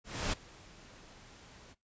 pink noise with ADSR envelope, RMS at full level -32 dBFS, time 0.04-1.75 s, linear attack 290 ms, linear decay 10 ms, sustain -23 dB, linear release 34 ms, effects noise-tail reverb RT60 0.2 s tail -20 dB re dry + resampled to 16000 Hz

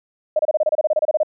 sine tone bursts, 616 Hz, D#5, 17 cents flat, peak -13 dBFS, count 15, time 0.36-1.232 s, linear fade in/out 5 ms, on 32 ms, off 28 ms, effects none

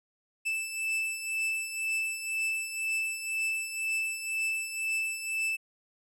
45% pulse beating tone pair, 2637 / 2639 Hz, E7 / E7, 0 / +1 cents, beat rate 2 Hz, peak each -36 / -31 dBFS, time 0.45-5.57 s, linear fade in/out 20 ms, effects low-pass 12000 Hz 12 dB/octave

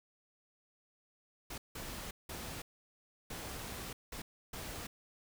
pink noise bursts at uneven times, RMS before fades -44 dBFS, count 6, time 1.5-1.58 / 1.75-2.11 / 2.29-2.62 / 3.3-3.93 / 4.12-4.22 / 4.53-4.87 s, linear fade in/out 5 ms, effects none

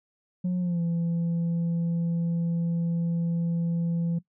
sine tone with pitch glide, 180 to 168.92 Hz, F#3 to E3, -47 to +43 cents, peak -21 dBFS, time 0.44-4.19 s, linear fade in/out 10 ms, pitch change -110 cents, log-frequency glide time 0.6-0.81 s, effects noise-tail reverb RT60 0.1 s tail -19 dB re dry + tanh soft clip ceiling -23 dBFS

